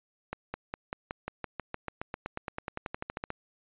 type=accelerating click train; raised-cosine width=0.5 ms; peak=-19 dBFS; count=25; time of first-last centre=0.33-3.304 s; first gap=210 ms; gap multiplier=0.95; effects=resampled to 8000 Hz